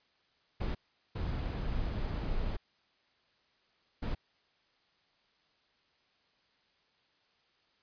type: noise bursts at uneven times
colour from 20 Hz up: brown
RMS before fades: -34 dBFS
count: 3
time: 0.6-0.75 / 1.15-2.57 / 4.02-4.15 s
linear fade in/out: 10 ms
effects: white hiss -71 dBFS RMS until 7.82 s + resampled to 11025 Hz